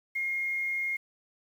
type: tone with quantisation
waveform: sine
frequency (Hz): 2139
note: C7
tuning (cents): +38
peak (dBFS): -28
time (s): 0.15-0.97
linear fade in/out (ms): 10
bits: 9
effects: none